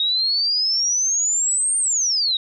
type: exponential two-way sweep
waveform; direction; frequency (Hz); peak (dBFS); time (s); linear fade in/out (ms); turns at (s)
sine; up then down; 3744 to 8870 to 3744; -17; 0-2.37; 2; 1.78
effects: none